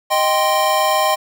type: chord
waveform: square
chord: C minor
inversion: first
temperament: equal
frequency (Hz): 622.3 / 784 / 1046.5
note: Eb5 / G5 / C6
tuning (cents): 0 / 0 / 0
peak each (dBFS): -19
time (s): 0.1-1.16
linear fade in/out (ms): 20
effects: 8-bit